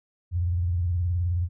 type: tone with vibrato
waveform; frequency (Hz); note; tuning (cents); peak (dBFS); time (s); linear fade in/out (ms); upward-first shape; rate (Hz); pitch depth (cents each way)
sine; 87.31; F2; 0; -22; 0.31-1.49; 50; square; 19; 88
effects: none